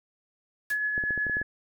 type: noise with exponential decay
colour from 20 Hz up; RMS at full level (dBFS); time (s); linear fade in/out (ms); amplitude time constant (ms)
white; -35; 0.7-0.8; 2; 20
type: tone with tremolo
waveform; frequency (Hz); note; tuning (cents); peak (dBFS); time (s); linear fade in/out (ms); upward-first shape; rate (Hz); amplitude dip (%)
sine; 1700; G#6; +40; -24; 0.7-1.43; 10; triangle; 8.1; 35
type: clicks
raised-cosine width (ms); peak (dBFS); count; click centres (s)
2; -24; 8; 0.979 / 1.038 / 1.107 / 1.177 / 1.267 / 1.297 / 1.369 / 1.415
effects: none